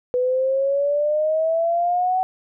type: exponential sweep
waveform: sine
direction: up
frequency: 494.3 to 754 Hz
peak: -17 dBFS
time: 0.14-2.23 s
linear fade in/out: 0 ms
effects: none